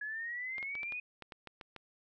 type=exponential sweep; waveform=sine; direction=up; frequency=1682 to 2510 Hz; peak=-37 dBFS; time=0.01-1 s; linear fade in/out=5 ms
type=clicks; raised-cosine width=0.3 ms; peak=-30 dBFS; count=10; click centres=0.582 / 0.628 / 0.753 / 0.832 / 0.923 / 1.223 / 1.322 / 1.473 / 1.612 / 1.763 s
effects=none